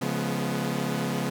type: chord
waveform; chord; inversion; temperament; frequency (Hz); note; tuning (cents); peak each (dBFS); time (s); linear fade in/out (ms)
sawtooth; C# dominant seventh; none; equal with one note detuned; 138.59 / 174.61 / 212 / 246.9; C#3 / E#3 / G#3 / B3; 0 / 0 / +36 / 0; -28; 0.01-1.3; 10
effects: none